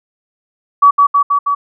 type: tone with echo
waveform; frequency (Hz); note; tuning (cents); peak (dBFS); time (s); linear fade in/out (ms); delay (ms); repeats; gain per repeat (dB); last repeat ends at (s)
sine; 1139; C#6; +47; -3; 0.82-0.91; 10; 160; 4; -2; 1.55
effects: none